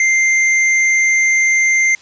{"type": "tone with hard clipping", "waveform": "sine", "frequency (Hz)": 2093, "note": "C7", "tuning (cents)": 0, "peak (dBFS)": -12, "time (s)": [0, 1.95], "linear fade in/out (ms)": 2, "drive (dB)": 13, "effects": ["white hiss -44 dBFS RMS until 2.01 s", "resampled to 16000 Hz"]}